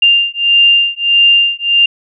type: beating tone pair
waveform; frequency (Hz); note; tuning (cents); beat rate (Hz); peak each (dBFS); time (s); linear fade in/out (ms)
sine; 2794 / 2795.6; F7 / F7; 0 / +1; 1.6; -10; 0.02-1.86; 5
effects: none